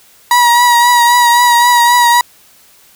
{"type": "tone with vibrato", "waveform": "35% pulse", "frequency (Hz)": 961, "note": "B5", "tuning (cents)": -48, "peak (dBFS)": -4, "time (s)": [0.31, 2.21], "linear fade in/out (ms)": 2, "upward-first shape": "triangle", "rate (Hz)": 3.8, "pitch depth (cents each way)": 34, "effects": ["white hiss -45 dBFS RMS until 2.95 s"]}